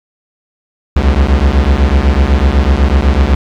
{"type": "beating tone pair", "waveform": "45% pulse", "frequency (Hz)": [64.2, 72.2], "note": ["C2", "D2"], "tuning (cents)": [-32, -29], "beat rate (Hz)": 8, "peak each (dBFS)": -10, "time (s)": [0.96, 3.35], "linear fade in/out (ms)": 5, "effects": ["low-pass 4000 Hz 12 dB/octave", "7-bit"]}